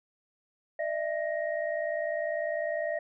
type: tone cluster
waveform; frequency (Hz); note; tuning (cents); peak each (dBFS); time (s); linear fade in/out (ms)
sine; 599 / 659 / 1874; D5 / E5 / A#6; +34 / -1 / +9; -32 / -32 / -37; 0.79-2.99; 5
effects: none